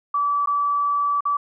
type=tone with dropouts; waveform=sine; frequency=1153 Hz; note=D6; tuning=32 cents flat; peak=-18 dBFS; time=0.14-1.37 s; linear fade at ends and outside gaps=5 ms; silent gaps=0.46-0.472 / 1.207-1.253 s; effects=none